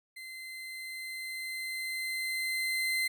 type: tone with level ramp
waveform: 35% pulse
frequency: 2066 Hz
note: C7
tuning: 22 cents flat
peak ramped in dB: -41 to -26 dBFS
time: 0.16-3.08 s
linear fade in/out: 10 ms
effects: none